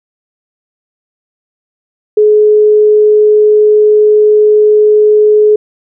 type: tone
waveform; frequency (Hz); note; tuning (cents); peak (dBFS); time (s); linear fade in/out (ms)
sine; 423.7; G#4; +35; -3; 2.17-5.56; 5
effects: none